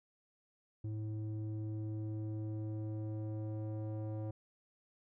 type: tone with low-pass filter sweep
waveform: square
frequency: 108 Hz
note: A2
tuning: 32 cents flat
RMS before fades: -40 dBFS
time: 0.84-4.31 s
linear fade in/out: 5 ms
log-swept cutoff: 260 to 580 Hz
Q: 1.5
effects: none